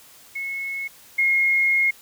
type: tone pair in turn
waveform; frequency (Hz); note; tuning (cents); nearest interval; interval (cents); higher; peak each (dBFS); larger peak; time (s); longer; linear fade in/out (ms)
sine; 2186 / 2150; C#7 / C7; -25 / +47; unison; 28; first; -26 / -16; second; 0.35-0.88 / 1.18-1.91; second; 10
effects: white hiss -49 dBFS RMS until 2.01 s